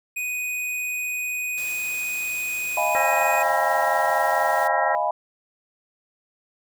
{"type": "tone", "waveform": "square", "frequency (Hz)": 2489, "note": "D#7", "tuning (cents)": 0, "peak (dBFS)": -26, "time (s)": [0.16, 3.43], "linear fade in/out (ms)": 10}
{"type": "noise", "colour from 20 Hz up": "white", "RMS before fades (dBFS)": -39, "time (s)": [1.57, 4.68], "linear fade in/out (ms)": 10}
{"type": "chord", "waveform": "sine", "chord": "F half-diminished seventh", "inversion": "third", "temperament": "equal with one note detuned", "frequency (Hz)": [622.3, 694.4, 830.6, 987.8], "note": ["Eb5", "F5", "Ab5", "Cb6"], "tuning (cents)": [0, -10, 0, 0], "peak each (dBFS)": -26, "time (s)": [2.77, 5.11], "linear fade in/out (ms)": 2}
{"type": "harmonic tone", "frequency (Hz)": 268.8, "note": "C4", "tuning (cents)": 47, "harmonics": [2, 3, 4, 5, 6, 7], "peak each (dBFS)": [-30, -27, -35, -29, -33, -27], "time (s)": [2.95, 4.95], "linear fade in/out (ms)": 0}
{"effects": []}